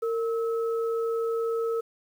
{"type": "tone pair together", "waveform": "sine", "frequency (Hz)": [458.1, 1295.7], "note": ["A#4", "E6"], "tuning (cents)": [-30, -30], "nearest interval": "octave + tritone", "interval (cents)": 1800, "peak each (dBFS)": [-25, -36], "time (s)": [0.02, 1.81], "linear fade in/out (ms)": 10, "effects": ["9-bit"]}